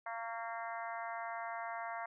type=harmonic tone with a mistuned harmonic; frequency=230 Hz; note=A#3; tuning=23 cents flat; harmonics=3 / 4 / 5 / 6 / 7 / 8 / 9; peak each=-43 / -45 / -47 / -49 / -50 / -51 / -52 dBFS; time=0.06-2.06 s; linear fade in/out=5 ms; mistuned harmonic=5; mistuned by=-28 cents; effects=none